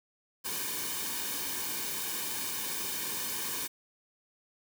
white noise with comb filter, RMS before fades -35 dBFS, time 0.44-3.68 s, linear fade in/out 20 ms, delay 1.5 ms, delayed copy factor -0.7, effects none

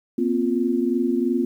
sine chord, Bb suspended second, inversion none, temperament equal with one note detuned, 238.7 / 261.6 / 349.2 Hz, Bb3 / C4 / F4, +41 / 0 / 0 cents, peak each -23 dBFS, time 0.18-1.45 s, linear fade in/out 5 ms, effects 9-bit

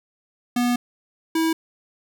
square tone pair in turn, 243.6 / 324.3 Hz, B3 / E4, -24 / -28 cents, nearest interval perfect fourth, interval 496 cents, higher second, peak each -19 dBFS, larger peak neither, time 0.56-0.76 / 1.35-1.53 s, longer first, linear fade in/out 5 ms, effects none

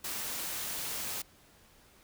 white noise, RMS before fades -37 dBFS, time 0.04-1.22 s, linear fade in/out 5 ms, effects pink hiss -61 dBFS RMS until 2.03 s

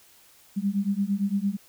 sine beating tone pair, 195.2 / 204 Hz, G3 / G#3, -7 / -31 cents, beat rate 8.8 Hz, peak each -26 dBFS, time 0.56-1.57 s, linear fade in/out 20 ms, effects white hiss -56 dBFS RMS until 1.68 s

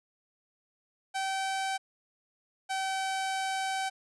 sawtooth tone pair in turn, 771 / 767.6 Hz, G5 / G5, -29 / -37 cents, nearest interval unison, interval 8 cents, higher first, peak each -26 dBFS, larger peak neither, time 1.14-1.78 / 2.69-3.9 s, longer second, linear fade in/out 20 ms, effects resampled to 24000 Hz

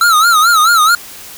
square tone with vibrato, 1319 Hz, E6, 1 cent sharp, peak -7 dBFS, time 0.01-0.95 s, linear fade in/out 2 ms, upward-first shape sine, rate 4.6 Hz, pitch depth 130 cents each way, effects white hiss -32 dBFS RMS until 1.37 s

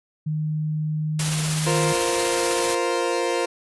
sine tone with pitch glide, 154 to 155.34 Hz, D#3 to D#3, -17 to -2 cents, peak -22 dBFS, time 0.26-1.93 s, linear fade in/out 10 ms, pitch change +15 cents, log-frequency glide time 0.96-1.62 s
white noise with tremolo, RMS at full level -25 dBFS, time 1.19-2.75 s, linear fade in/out 5 ms, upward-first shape triangle, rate 16 Hz, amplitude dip 30%
30% pulse chord, F suspended fourth, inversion none, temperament equal, 349.2 / 466.2 / 523.3 Hz, F4 / Bb4 / C5, 0 / 0 / 0 cents, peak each -23 dBFS, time 1.66-3.46 s, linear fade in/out 10 ms
effects resampled to 24000 Hz

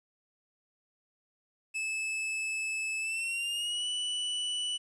45% pulse tone with pitch glide, 2610 to 2964 Hz, E7 to F#7, -18 to +2 cents, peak -31 dBFS, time 1.74-4.78 s, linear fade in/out 20 ms, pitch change +220 cents, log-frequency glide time 2.99-3.87 s, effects resampled to 24000 Hz + 11-bit

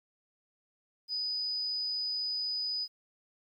sine tone, 4978 Hz, D#8, in tune, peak -31 dBFS, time 1.08-2.88 s, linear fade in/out 50 ms, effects 11-bit

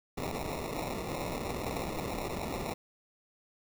violet noise with sample-and-hold, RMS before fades -36 dBFS, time 0.17-2.74 s, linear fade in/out 10 ms, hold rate 1575 Hz, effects none

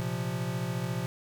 square chord, Bb suspended second, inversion none, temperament equal, 116.54 / 130.81 / 174.61 Hz, Bb2 / C3 / F3, 0 / 0 / 0 cents, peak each -36 / -35 / -35 dBFS, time 0-1.06 s, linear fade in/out 0 ms, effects none

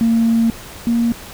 sine tone pair in turn, 228.6 / 233.9 Hz, A#3 / A#3, -34 / +6 cents, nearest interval unison, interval 40 cents, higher second, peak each -10 / -12 dBFS, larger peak first, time 0.01-0.5 / 0.87-1.12 s, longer first, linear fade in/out 0 ms, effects tanh soft clip ceiling -7 dBFS + pink hiss -35 dBFS RMS until 1.33 s

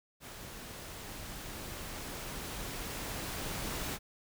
pink noise with level ramp, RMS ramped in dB -47 to -37 dBFS, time 0.2-3.99 s, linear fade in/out 50 ms, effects none

